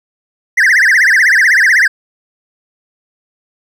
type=tone with vibrato; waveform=triangle; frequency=1800 Hz; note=A6; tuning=39 cents sharp; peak=-4 dBFS; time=0.57-1.88 s; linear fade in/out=10 ms; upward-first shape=triangle; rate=16 Hz; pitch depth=290 cents each way; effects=none